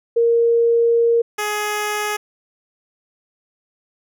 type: tone pair in turn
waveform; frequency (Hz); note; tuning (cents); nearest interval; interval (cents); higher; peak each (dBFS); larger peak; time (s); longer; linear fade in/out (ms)
sine / 10% pulse; 466.2 / 419.3; A#4 / G#4; 0 / +17; major second; 183; first; -12; neither; 0.16-1.22 / 1.38-2.17; first; 10
effects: none